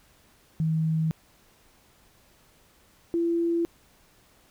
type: tone pair in turn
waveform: sine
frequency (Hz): 159.5 / 338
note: D#3 / E4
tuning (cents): +43 / +43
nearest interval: octave + minor second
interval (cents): 1300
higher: second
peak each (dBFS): -22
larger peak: neither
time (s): 0.6-1.11 / 3.14-3.65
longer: neither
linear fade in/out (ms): 0
effects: pink hiss -60 dBFS RMS until 4.5 s